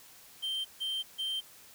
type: tone bursts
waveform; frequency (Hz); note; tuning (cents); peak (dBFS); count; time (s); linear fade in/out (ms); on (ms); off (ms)
triangle; 3136; G7; 0; -30; 3; 0.42-1.41; 20; 230; 150
effects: white hiss -55 dBFS RMS until 1.74 s